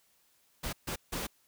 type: noise bursts at uneven times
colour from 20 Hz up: pink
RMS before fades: -36 dBFS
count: 3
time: 0.63-0.73 / 0.87-0.96 / 1.12-1.27 s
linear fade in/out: 10 ms
effects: white hiss -69 dBFS RMS until 1.47 s